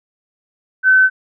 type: tone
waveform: sine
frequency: 1524 Hz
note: G6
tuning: 49 cents flat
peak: -7 dBFS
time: 0.83-1.1 s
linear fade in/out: 50 ms
effects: none